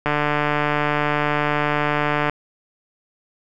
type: click train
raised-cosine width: 0.5 ms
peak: -5 dBFS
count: 332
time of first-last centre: 0.06-2.296 s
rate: 148 Hz
effects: none